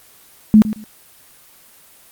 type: tone with echo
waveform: sine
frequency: 214.9 Hz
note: A3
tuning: 41 cents flat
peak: -4 dBFS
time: 0.54-0.62 s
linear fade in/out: 0 ms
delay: 110 ms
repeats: 2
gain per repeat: -14 dB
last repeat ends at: 0.84 s
effects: white hiss -47 dBFS RMS until 2.11 s + Opus 24 kbps